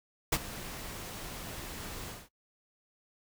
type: noise with ADSR envelope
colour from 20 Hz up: pink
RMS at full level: -25 dBFS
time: 0.32-2.29 s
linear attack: 8 ms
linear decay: 48 ms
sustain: -17 dB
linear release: 210 ms
effects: noise-tail reverb RT60 0.1 s tail -21 dB re dry